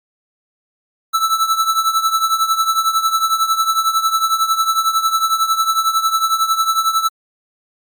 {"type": "tone with tremolo", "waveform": "square", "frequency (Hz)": 1318.5, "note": "E6", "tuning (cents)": 0, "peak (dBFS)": -11, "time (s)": [1.13, 7.09], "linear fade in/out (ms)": 20, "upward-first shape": "triangle", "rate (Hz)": 11, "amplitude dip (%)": 80, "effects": ["Opus 48 kbps"]}